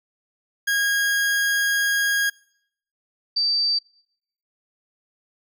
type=tone pair in turn; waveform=40% pulse / sine; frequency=1636 / 4650 Hz; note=G#6 / D8; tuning=-26 / -18 cents; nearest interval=octave + tritone; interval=1808 cents; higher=second; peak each=-18 dBFS; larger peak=neither; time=0.67-2.3 / 3.36-3.79 s; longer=first; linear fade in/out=10 ms; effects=noise-tail reverb RT60 0.7 s tail -25 dB re dry